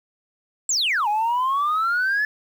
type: exponential two-way sweep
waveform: sine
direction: down then up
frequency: 7902 to 818 to 1740 Hz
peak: -17 dBFS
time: 0.69-2.25 s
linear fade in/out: 2 ms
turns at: 1.08 s
effects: tanh soft clip ceiling -16 dBFS + 8-bit